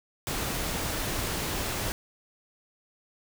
pink noise, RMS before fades -31 dBFS, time 0.27-1.92 s, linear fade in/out 0 ms, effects none

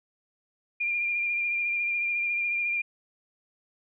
sine tone with vibrato, 2400 Hz, D7, 37 cents sharp, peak -25 dBFS, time 0.8-2.82 s, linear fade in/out 10 ms, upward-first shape sine, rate 14 Hz, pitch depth 24 cents each way, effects none

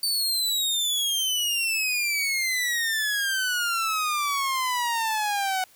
sawtooth exponential sweep, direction down, 4591 to 740 Hz, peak -20 dBFS, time 0.03-5.64 s, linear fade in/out 2 ms, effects white hiss -56 dBFS RMS until 5.75 s

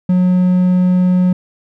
triangle tone, 181.7 Hz, F#3, 31 cents flat, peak -7 dBFS, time 0.09-1.33 s, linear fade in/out 5 ms, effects none

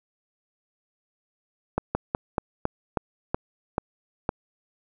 slowing click train, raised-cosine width 1 ms, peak -9 dBFS, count 9, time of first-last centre 1.78-4.291 s, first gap 170 ms, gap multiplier 1.17, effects none

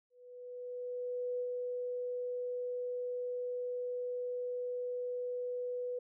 sine tone with ADSR envelope, 493.9 Hz, B4, in tune, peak -33 dBFS, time 0.1-5.99 s, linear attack 1300 ms, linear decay 66 ms, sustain -2 dB, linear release 6 ms, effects none

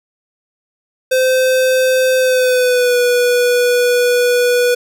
square tone with pitch glide, 516 to 489.3 Hz, C5 to B4, -24 to -16 cents, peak -11 dBFS, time 1.11-4.75 s, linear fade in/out 10 ms, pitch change -92 cents, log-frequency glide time 2.18-2.97 s, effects none

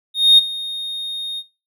triangle tone with ADSR envelope, 3700 Hz, A#7, 14 cents flat, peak -3 dBFS, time 0.14-1.43 s, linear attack 240 ms, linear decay 19 ms, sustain -20 dB, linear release 46 ms, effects noise-tail reverb RT60 0.3 s tail -20 dB re dry + tanh soft clip ceiling 0 dBFS

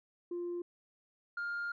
sine tone pair in turn, 349.2 / 1406.9 Hz, F4 / F6, 0 / +12 cents, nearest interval 2 octaves, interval 2412 cents, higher second, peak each -34 / -33 dBFS, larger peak second, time 0.31-0.62 / 1.37-1.72 s, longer second, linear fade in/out 5 ms, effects tanh soft clip ceiling -33 dBFS

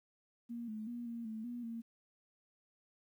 sine tone with pitch steps, 235.6 / 216.2 / 239.2 / 233.1 / 219.9 / 241.3 / 229.9 Hz, A#3 / A3 / A#3 / A#3 / A3 / B3 / A#3, +19 / -30 / +45 / 0 / -1 / -40 / -24 cents, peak -40 dBFS, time 0.49-1.82 s, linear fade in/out 20 ms, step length 190 ms, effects 12-bit

